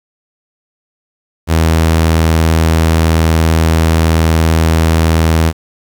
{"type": "tone", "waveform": "sawtooth", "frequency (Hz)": 81, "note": "E2", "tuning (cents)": -30, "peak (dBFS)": -4, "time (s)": [1.47, 5.53], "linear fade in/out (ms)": 50, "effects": ["7-bit"]}